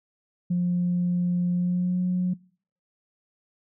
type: tone with pitch glide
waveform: sine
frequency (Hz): 176.9 to 181.14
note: F3 to F#3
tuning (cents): +23 to -36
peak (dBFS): -20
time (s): 0.5-2.34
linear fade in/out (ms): 10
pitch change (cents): +41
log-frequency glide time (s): 1.53-2.01
effects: noise-tail reverb RT60 0.5 s tail -24 dB re dry + tanh soft clip ceiling -17 dBFS